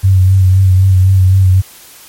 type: tone with vibrato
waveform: sine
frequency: 94.2 Hz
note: F#2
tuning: 32 cents sharp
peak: -4 dBFS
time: 0.03-1.62 s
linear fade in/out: 20 ms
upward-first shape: sine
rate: 3.9 Hz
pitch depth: 35 cents each way
effects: white hiss -37 dBFS RMS until 2.08 s + MP3 64 kbps